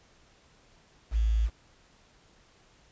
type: tone with quantisation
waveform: sine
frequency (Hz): 55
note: A1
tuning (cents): 0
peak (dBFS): -22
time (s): 1.11-1.5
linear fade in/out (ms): 50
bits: 8
effects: pink hiss -61 dBFS RMS until 2.91 s + resampled to 16000 Hz